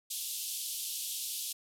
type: band-pass noise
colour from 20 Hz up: white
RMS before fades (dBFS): -38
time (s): 0.1-1.53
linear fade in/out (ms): 10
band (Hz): 2900 to 14000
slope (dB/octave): 48
effects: none